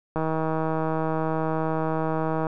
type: click train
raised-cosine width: 1 ms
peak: -13 dBFS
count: 368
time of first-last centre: 0.16-2.468 s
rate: 159 Hz
effects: none